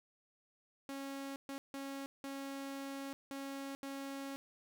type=tone bursts at uneven times; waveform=sawtooth; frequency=274.6 Hz; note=C#4; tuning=16 cents flat; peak=-38 dBFS; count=6; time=0.89-1.36 / 1.49-1.58 / 1.74-2.06 / 2.24-3.13 / 3.31-3.75 / 3.83-4.36 s; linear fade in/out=0 ms; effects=none